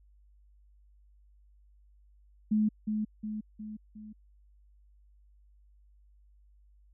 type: tone with echo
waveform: sine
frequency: 213.9 Hz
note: A3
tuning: 49 cents flat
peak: -23 dBFS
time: 2.51-2.69 s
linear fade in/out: 10 ms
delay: 360 ms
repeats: 4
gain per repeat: -5 dB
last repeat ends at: 4.13 s
effects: added 50 Hz sine -58 dBFS peak until 6.93 s